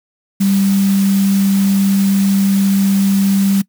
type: tone in noise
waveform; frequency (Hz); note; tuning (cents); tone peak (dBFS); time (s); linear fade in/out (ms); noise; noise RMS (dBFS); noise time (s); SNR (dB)
sine; 196.2; G3; +2; -10; 0.4-3.62; 10; white; -27; 0.4-3.62; +14
effects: noise-tail reverb RT60 0.1 s tail -22 dB re dry